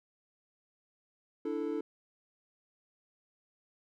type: chord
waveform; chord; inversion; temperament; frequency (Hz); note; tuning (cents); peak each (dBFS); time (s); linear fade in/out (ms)
triangle; D suspended second; none; equal; 293.7 / 329.6 / 440; D4 / E4 / A4; 0 / 0 / 0; -35 / -35 / -34; 1.45-1.81; 5
effects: none